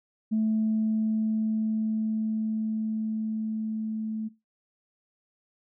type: tone with level ramp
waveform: sine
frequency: 218.7 Hz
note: A3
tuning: 10 cents flat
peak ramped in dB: -21 to -29 dBFS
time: 0.31-4.29 s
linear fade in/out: 20 ms
effects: noise-tail reverb RT60 0.2 s tail -17 dB re dry + tanh soft clip ceiling -18 dBFS